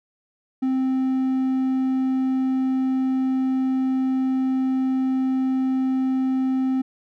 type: tone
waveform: triangle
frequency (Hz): 261.6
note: C4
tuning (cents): 0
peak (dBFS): -17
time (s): 0.62-6.82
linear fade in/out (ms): 10
effects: none